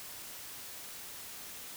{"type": "silence", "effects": ["white hiss -46 dBFS RMS until 1.76 s"]}